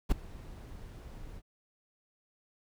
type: noise with ADSR envelope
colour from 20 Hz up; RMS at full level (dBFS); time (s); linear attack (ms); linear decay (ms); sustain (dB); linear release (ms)
brown; -24; 0.09-1.42; 28; 8; -22; 50
effects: none